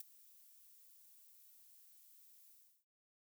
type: noise with ADSR envelope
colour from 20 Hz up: violet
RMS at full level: -44 dBFS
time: 0-2.85 s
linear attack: 3 ms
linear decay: 15 ms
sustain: -20 dB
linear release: 320 ms
effects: none